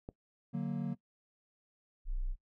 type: click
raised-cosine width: 2 ms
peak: -29 dBFS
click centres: 0.089 s
type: chord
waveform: triangle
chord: D augmented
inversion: none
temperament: equal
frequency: 146.83 / 185 / 233.1 Hz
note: D3 / F#3 / A#3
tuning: 0 / 0 / 0 cents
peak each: -36 dBFS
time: 0.53-0.95 s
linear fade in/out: 20 ms
type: tone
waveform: sine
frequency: 31.06 Hz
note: B0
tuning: 11 cents sharp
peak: -32 dBFS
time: 2.05-2.36 s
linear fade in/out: 50 ms
effects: noise-tail reverb RT60 0.1 s tail -20 dB re dry